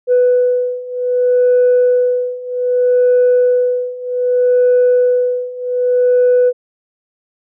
sine beating tone pair, 495.5 / 496.14 Hz, B4 / B4, +6 / +8 cents, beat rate 0.64 Hz, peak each -13 / -11 dBFS, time 0.07-6.53 s, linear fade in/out 50 ms, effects tanh soft clip ceiling -5 dBFS

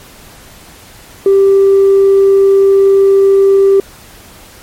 triangle tone with tanh clipping, 392 Hz, G4, in tune, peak -4 dBFS, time 1.26-3.8 s, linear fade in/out 2 ms, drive 5 dB, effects pink hiss -37 dBFS RMS until 4.62 s + MP3 64 kbps

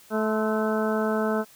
harmonic tone with a mistuned harmonic, 217.4 Hz, A3, 21 cents flat, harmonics 1 / 2 / 3 / 4 / 5 / 6 / 7, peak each -26 / -27 / -29 / -35 / -37 / -33 / -35 dBFS, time 0.1-1.45 s, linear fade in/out 50 ms, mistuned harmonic 5, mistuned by -64 cents, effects white hiss -53 dBFS RMS until 1.55 s

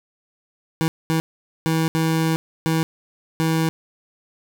25% pulse tone bursts at uneven times, 161.4 Hz, E3, 36 cents flat, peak -14 dBFS, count 6, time 0.81-0.88 / 1.1-1.2 / 1.66-1.88 / 1.95-2.36 / 2.66-2.83 / 3.4-3.69 s, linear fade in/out 0 ms, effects none

